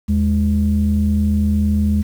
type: tone pair together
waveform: sine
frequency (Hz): 78.89 / 207.7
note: D#2 / G#3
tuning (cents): +24 / 0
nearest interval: octave + perfect fourth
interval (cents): 1676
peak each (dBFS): -15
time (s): 0.08-2.03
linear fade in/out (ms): 20
effects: tanh soft clip ceiling -7 dBFS + 7-bit